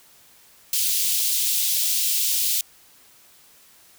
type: high-pass noise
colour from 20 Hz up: white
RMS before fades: -22 dBFS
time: 0.73-2.61 s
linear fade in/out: 2 ms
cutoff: 3000 Hz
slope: 24 dB/octave
effects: white hiss -53 dBFS RMS until 3.98 s